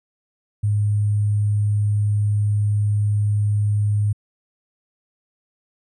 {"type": "tone with sample-and-hold", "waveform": "sine", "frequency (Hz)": 103.83, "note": "G#2", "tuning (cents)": 0, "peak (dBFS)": -16, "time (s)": [0.63, 4.13], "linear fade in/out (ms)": 10, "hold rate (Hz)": 8820, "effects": ["resampled to 22050 Hz"]}